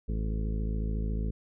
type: harmonic tone with a mistuned harmonic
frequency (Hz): 54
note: A1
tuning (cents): -32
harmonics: 1 / 2 / 3 / 4 / 5 / 6 / 7 / 8 / 9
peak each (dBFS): -29 / -38 / -38 / -39 / -48 / -47 / -54 / -45 / -54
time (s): 0.08-1.31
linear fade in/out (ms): 10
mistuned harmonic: 9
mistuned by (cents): +63
effects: none